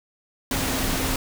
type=tone in noise; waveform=sine; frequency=264.4 Hz; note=C4; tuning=18 cents sharp; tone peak=-31 dBFS; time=0.51-1.16 s; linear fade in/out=2 ms; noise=pink; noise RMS=-25 dBFS; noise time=0.51-1.16 s; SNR=-9 dB; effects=none